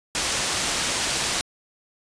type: low-pass noise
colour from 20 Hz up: white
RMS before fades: -25 dBFS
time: 0.15-1.41 s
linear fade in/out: 0 ms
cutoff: 7700 Hz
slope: 12 dB/octave
effects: resampled to 22050 Hz